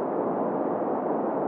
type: band-pass noise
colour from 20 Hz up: pink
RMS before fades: -27 dBFS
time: 0-1.47 s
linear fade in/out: 0 ms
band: 240 to 900 Hz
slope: 24 dB/octave
effects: none